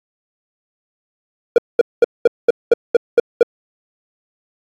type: tone bursts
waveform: triangle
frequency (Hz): 473.9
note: A#4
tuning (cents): +28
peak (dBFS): -3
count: 9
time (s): 1.56-3.429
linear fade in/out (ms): 2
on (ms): 21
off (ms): 210
effects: AAC 32 kbps